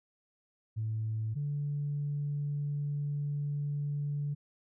sine tone pair in turn, 110 / 144.92 Hz, A2 / D3, 0 / -23 cents, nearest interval perfect fourth, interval 477 cents, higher second, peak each -30 / -30 dBFS, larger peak neither, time 0.76-1.35 / 1.35-4.35 s, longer second, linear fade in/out 20 ms, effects tanh soft clip ceiling -26 dBFS

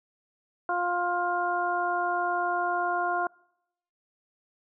harmonic tone, 352.4 Hz, F4, 16 cents sharp, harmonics 1 / 2 / 3 / 4, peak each -34 / -28 / -31 / -31 dBFS, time 0.69-3.27 s, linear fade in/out 2 ms, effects noise-tail reverb RT60 0.8 s tail -25 dB re dry

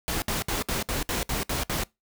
pink noise bursts, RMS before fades -28 dBFS, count 9, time 0.08-1.836 s, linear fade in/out 0 ms, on 140 ms, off 62 ms, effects noise-tail reverb RT60 0.2 s tail -23 dB re dry

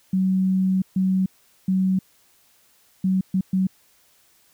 sine tone bursts at uneven times, 188.3 Hz, F#3, 31 cents sharp, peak -17 dBFS, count 6, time 0.13-0.82 / 0.96-1.26 / 1.68-1.99 / 3.04-3.21 / 3.34-3.41 / 3.53-3.67 s, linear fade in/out 5 ms, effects white hiss -59 dBFS RMS until 4.53 s

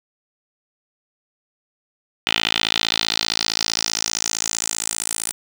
10% pulse tone with band-pass filter sweep, 55.3 Hz, A1, 9 cents sharp, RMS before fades -23 dBFS, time 2.27-5.32 s, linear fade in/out 0 ms, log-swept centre 3000 to 9300 Hz, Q 3.1, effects none

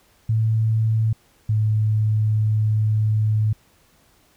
sine tone pair in turn, 110.9 / 107.87 Hz, A2 / A2, +14 / -34 cents, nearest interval unison, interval 48 cents, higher first, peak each -16 dBFS, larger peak neither, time 0.29-1.13 / 1.49-3.53 s, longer second, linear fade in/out 5 ms, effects pink hiss -58 dBFS RMS until 4.36 s

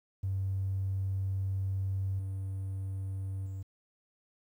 triangle tone with level steps, 96.2 Hz, G2, 32 cents flat, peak -26 / -31 / -34 dBFS, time 0.23-3.63 s, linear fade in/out 10 ms, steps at 2.19 / 3.46 s, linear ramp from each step 2 ms, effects tanh soft clip ceiling -27 dBFS + 11-bit

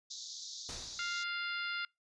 pink band-pass noise, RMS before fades -46 dBFS, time 0.1-1.24 s, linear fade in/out 10 ms, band 3600 to 6900 Hz, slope 96 dB/octave
pink noise with exponential decay, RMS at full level -44 dBFS, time 0.69-1.34 s, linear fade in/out 0 ms, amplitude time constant 140 ms
harmonic tone, 698.5 Hz, F5, in tune, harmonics 2 / 3 / 4 / 5 / 6 / 7, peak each -38 / -42 / -44 / -46 / -48 / -49 dBFS, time 0.99-1.85 s, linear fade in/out 2 ms
effects noise-tail reverb RT60 0.2 s tail -26 dB re dry + resampled to 22050 Hz

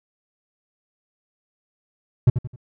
triangle tone with echo, 123.47 Hz, B2, in tune, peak -7 dBFS, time 2.27-2.3 s, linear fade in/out 5 ms, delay 87 ms, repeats 3, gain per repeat -9 dB, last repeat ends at 2.561 s, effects none

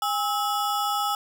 square ring-modulated tone, 1056 Hz, C6, 16 cents sharp, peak -21 dBFS, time 0.02-1.15 s, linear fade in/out 2 ms, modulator 239 Hz, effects none

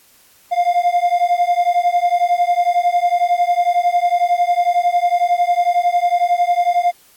triangle beating tone pair, 698.5 / 709.5 Hz, F5 / F5, 0 / +27 cents, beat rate 11 Hz, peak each -14 dBFS, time 0.51-6.92 s, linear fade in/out 20 ms, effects white hiss -51 dBFS RMS until 7.16 s + AAC 64 kbps

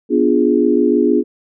sine chord, B diminished seventh, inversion none, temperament equal, 246.9 / 293.7 / 349.2 / 415.3 Hz, B3 / D4 / F4 / Ab4, 0 / 0 / 0 / 0 cents, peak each -16 dBFS, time 0.09-1.24 s, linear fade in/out 50 ms, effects none

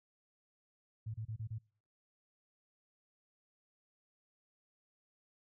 sine tone bursts, 110 Hz, A2, in tune, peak -38 dBFS, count 5, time 1.06-1.586 s, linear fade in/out 10 ms, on 82 ms, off 29 ms, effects noise-tail reverb RT60 0.5 s tail -26 dB re dry

